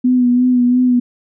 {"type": "tone with vibrato", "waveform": "sine", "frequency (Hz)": 248.2, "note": "B3", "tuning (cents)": 9, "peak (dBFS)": -9, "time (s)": [0.04, 1], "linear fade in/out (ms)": 10, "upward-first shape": "sine", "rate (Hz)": 2.9, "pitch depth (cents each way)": 31, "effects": []}